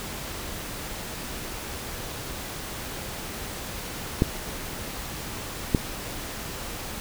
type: clicks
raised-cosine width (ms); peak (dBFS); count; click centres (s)
3; -5; 2; 4.221 / 5.748
effects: pink hiss -35 dBFS RMS until 7 s